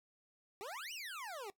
25% pulse exponential two-way sweep, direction up then down, 372.6 to 3042 to 372.6 Hz, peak -40 dBFS, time 0.61-1.5 s, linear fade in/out 0 ms, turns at 0.93 s, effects noise-tail reverb RT60 0.1 s tail -18 dB re dry

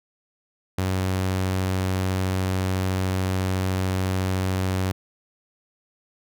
sawtooth tone, 93.8 Hz, F#2, 24 cents sharp, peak -18 dBFS, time 0.78-4.92 s, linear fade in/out 5 ms, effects none

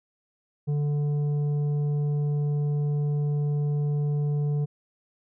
sine tone with tanh clipping, 146.5 Hz, D3, 4 cents flat, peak -24 dBFS, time 0.67-4.66 s, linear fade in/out 20 ms, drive 7 dB, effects none

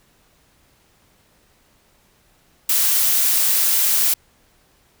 blue noise, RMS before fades -17 dBFS, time 2.69-4.14 s, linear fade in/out 5 ms, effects pink hiss -58 dBFS RMS until 5 s

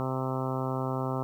harmonic tone, 130.81 Hz, C3, in tune, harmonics 1 / 2 / 3 / 4 / 5 / 6 / 7 / 8 / 9 / 10, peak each -32 / -35 / -37 / -38 / -39 / -40 / -40 / -41 / -42 / -42 dBFS, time 0-1.23 s, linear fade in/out 0 ms, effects 10-bit

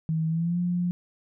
sine tone with pitch glide, 160.1 to 176.62 Hz, D#3 to F3, +50 to +20 cents, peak -23 dBFS, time 0.09-0.91 s, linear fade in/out 0 ms, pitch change +170 cents, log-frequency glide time 0.28-0.59 s, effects none

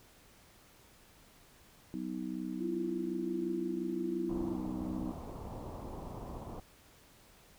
harmonic tone, 62.8 Hz, B1, 30 cents sharp, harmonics 3 / 4 / 5, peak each -41 / -40 / -40 dBFS, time 1.94-5.12 s, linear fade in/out 0 ms
sine tone with tremolo, 339.8 Hz, F4, 47 cents flat, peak -34 dBFS, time 2.58-4.58 s, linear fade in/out 50 ms, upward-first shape sine, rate 1.4 Hz, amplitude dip 25%
pink low-pass noise, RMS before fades -44 dBFS, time 4.29-6.6 s, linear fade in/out 5 ms, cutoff 1100 Hz, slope 48 dB/octave
effects pink hiss -61 dBFS RMS until 7.58 s

